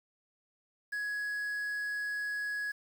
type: tone with quantisation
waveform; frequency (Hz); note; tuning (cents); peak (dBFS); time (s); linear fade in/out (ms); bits
triangle; 1674; G#6; +13; -31; 0.92-2.72; 10; 9
effects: none